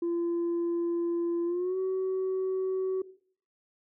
sine tone with pitch glide, 341.7 to 377 Hz, F4 to F#4, -38 to +32 cents, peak -25 dBFS, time 0.02-3.02 s, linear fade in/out 5 ms, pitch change +170 cents, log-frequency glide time 1.45-1.78 s, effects noise-tail reverb RT60 0.5 s tail -17 dB re dry + tanh soft clip ceiling -25 dBFS

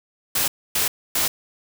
white noise bursts, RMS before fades -21 dBFS, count 3, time 0.35-1.28 s, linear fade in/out 5 ms, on 130 ms, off 270 ms, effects none

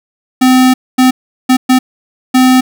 square tone bursts at uneven times, 256.5 Hz, C4, 34 cents flat, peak -5 dBFS, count 5, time 0.41-0.74 / 0.98-1.11 / 1.49-1.57 / 1.69-1.79 / 2.34-2.61 s, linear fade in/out 10 ms, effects none

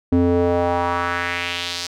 square tone with band-pass filter sweep, 87.31 Hz, F2, in tune, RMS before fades -20 dBFS, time 0.12-1.87 s, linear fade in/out 5 ms, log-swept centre 280 to 5100 Hz, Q 2.1, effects none

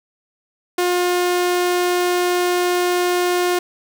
sawtooth tone, 356.5 Hz, F4, 36 cents sharp, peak -12 dBFS, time 0.78-3.59 s, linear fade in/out 5 ms, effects none

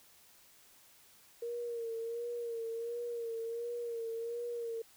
sine tone with vibrato, 466.2 Hz, A#4, in tune, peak -36 dBFS, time 1.42-4.82 s, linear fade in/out 5 ms, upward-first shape sine, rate 1.4 Hz, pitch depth 44 cents each way, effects white hiss -62 dBFS RMS until 4.96 s

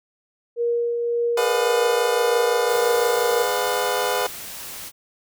sine tone with tremolo, 472.6 Hz, A#4, 24 cents sharp, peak -18 dBFS, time 0.56-3.46 s, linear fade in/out 50 ms, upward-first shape triangle, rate 1.8 Hz, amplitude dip 35%
25% pulse chord, G# diminished seventh, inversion none, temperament just, 415.3 / 498.4 / 598 / 717.6 Hz, G#4 / B4 / D5 / F5, 0 / +16 / +31 / +47 cents, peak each -23 / -20 / -26 / -23 dBFS, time 1.37-4.27 s, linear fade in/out 5 ms
white noise, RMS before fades -35 dBFS, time 2.66-4.92 s, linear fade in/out 50 ms
effects none

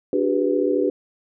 sine chord, G# half-diminished seventh, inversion second, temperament equal with one note detuned, 293.7 / 370 / 404.6 / 493.9 Hz, D4 / F#4 / G#4 / B4, 0 / 0 / -45 / 0 cents, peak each -23 dBFS, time 0.13-0.9 s, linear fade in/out 2 ms, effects none

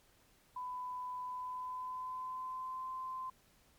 sine tone with pitch glide, 1000 to 1034.7 Hz, B5 to C6, +21 to -20 cents, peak -39 dBFS, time 0.56-3.3 s, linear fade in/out 5 ms, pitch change +59 cents, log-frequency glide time 1.23-2.89 s, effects pink hiss -68 dBFS RMS until 3.78 s + MP3 96 kbps

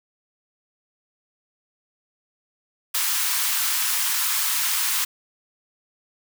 white high-pass noise, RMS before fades -23 dBFS, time 2.94-5.05 s, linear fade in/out 10 ms, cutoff 900 Hz, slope 48 dB/octave, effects none

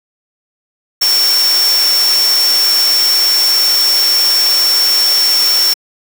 sine tone in noise, 5450 Hz, F8, 43 cents flat, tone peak -9 dBFS, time 1.01-5.74 s, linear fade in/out 10 ms, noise white, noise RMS -18 dBFS, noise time 1.01-5.74 s, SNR +6 dB, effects high-pass 400 Hz 12 dB/octave

